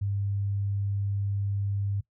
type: tone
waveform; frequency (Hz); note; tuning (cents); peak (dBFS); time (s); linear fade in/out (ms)
sine; 100; G2; +35; -26; 0.01-2.01; 10
effects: noise-tail reverb RT60 0.1 s tail -19 dB re dry